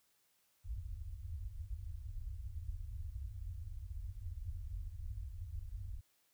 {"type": "low-pass noise", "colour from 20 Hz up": "white", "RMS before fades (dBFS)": -44, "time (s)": [0.64, 6.01], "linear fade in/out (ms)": 20, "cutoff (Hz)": 100, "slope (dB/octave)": 96, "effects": ["white hiss -75 dBFS RMS until 6.33 s"]}